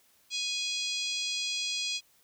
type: harmonic tone with a mistuned harmonic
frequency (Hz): 830.6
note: G#5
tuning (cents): 0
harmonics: 3 / 4 / 5 / 6 / 7 / 8 / 9 / 10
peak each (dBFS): -37 / -35 / -37 / -37 / -41 / -45 / -44 / -50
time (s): 0.3-2.01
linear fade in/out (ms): 50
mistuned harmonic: 6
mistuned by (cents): -44
effects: white hiss -65 dBFS RMS until 2.23 s